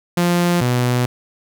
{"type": "tone pair in turn", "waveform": "sawtooth", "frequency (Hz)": [174.61, 123.47], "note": ["F3", "B2"], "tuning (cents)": [0, 0], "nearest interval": "tritone", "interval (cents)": 600, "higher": "first", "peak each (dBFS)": [-10, -11], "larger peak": "first", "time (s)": [[0.17, 0.61], [0.61, 1.06]], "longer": "second", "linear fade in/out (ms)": 5, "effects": []}